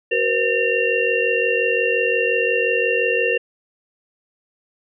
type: tone cluster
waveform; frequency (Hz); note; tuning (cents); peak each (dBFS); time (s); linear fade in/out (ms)
sine; 378 / 473.3 / 519 / 1800 / 2757; F#4 / A#4 / C5 / A6 / F7; +37 / +26 / -14 / +39 / -23; -26 / -20 / -25 / -25 / -21; 0.11-3.38; 10
effects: none